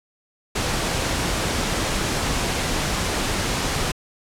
pink noise, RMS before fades -23 dBFS, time 0.55-3.92 s, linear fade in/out 10 ms, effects low-pass 9000 Hz 12 dB/octave

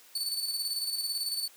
sawtooth tone with tremolo, 4485 Hz, C#8, 19 cents sharp, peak -26 dBFS, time 0.15-1.48 s, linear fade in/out 5 ms, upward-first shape square, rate 18 Hz, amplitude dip 45%, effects white hiss -56 dBFS RMS until 1.56 s + high-pass 300 Hz 12 dB/octave

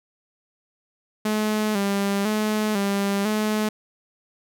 sawtooth tone with vibrato, 206.4 Hz, G#3, 10 cents flat, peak -17 dBFS, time 1.25-3.69 s, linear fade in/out 5 ms, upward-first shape square, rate 1 Hz, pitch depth 62 cents each way, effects none

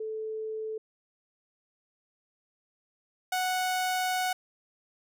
sine / sawtooth tone pair in turn, 437.2 / 738.5 Hz, A4 / F#5, -11 / -3 cents, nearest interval major sixth, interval 908 cents, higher second, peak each -32 / -23 dBFS, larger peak second, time 0-0.78 / 3.32-4.33 s, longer second, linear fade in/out 5 ms, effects none

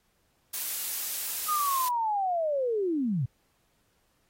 blue noise, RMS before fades -32 dBFS, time 0.53-1.89 s, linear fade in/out 10 ms
sine linear sweep, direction down, 1249 to 111.4 Hz, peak -25 dBFS, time 1.48-3.26 s, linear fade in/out 10 ms
effects pink hiss -71 dBFS RMS until 4.29 s + AAC 48 kbps

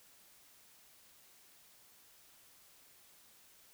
silence, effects white hiss -63 dBFS RMS until 3.73 s

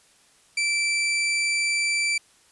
sawtooth tone, 2333 Hz, D7, 12 cents flat, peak -18 dBFS, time 0.57-2.18 s, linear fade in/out 5 ms, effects white hiss -58 dBFS RMS until 2.51 s + resampled to 24000 Hz

